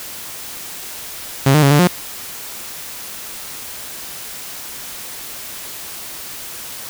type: tone with pitch steps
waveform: sawtooth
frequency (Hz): 136.2 / 152 / 139.1 / 146.4 / 178.2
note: C#3 / D#3 / C#3 / D3 / F3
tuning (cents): -30 / -40 / +6 / -5 / +35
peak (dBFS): -5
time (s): 1.46-1.875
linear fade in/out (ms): 5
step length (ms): 83
effects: white hiss -31 dBFS RMS until 6.89 s